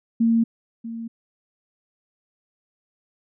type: tone with echo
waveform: sine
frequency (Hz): 229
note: A#3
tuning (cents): -31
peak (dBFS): -15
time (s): 0.2-0.44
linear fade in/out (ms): 10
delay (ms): 640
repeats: 1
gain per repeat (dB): -14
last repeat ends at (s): 1.08
effects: none